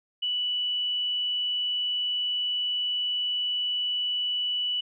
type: tone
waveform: sine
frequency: 2960 Hz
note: F#7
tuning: in tune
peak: -25 dBFS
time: 0.22-4.81 s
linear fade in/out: 10 ms
effects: none